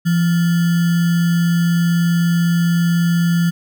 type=tone with sample-and-hold; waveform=sine; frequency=170.5 Hz; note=F3; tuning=41 cents flat; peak=-12 dBFS; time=0.05-3.51 s; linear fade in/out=20 ms; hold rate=1575 Hz; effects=none